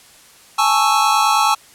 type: chord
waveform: square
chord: A major seventh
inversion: third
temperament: equal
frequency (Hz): 830.6 / 880 / 1108.7 / 1318.5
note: G#5 / A5 / C#6 / E6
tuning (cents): 0 / 0 / 0 / 0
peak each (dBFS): -19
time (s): 0.58-1.55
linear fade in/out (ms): 10
effects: white hiss -46 dBFS RMS until 1.74 s + low-pass 11000 Hz 12 dB/octave